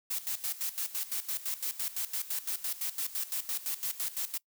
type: noise with tremolo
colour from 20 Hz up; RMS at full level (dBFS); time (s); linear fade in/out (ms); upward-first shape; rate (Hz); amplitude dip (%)
blue; -33; 0.1-4.38; 10; square; 5.9; 80
effects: noise-tail reverb RT60 0.1 s tail -23 dB re dry